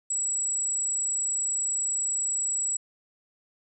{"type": "tone", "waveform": "sine", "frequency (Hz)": 7810, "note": "B8", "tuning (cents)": -20, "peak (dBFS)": -25, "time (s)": [0.1, 2.77], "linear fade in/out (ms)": 5, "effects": []}